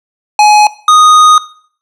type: tone pair in turn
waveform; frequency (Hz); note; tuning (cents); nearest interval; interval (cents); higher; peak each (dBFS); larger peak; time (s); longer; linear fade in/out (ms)
square; 841 / 1240.9; G#5 / D#6; +22 / -5; perfect fifth; 673; second; -3; neither; 0.39-0.67 / 0.88-1.38; second; 2
effects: noise-tail reverb RT60 0.5 s tail -17 dB re dry + low-pass 7000 Hz 12 dB/octave